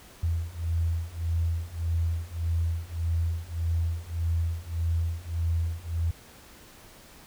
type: beating tone pair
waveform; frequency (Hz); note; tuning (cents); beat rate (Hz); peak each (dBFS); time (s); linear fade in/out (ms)
sine; 82.41 / 84.11; E2 / E2; 0 / +35; 1.7; -29 / -28; 0.23-6.11; 5
effects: pink hiss -51 dBFS RMS until 7.26 s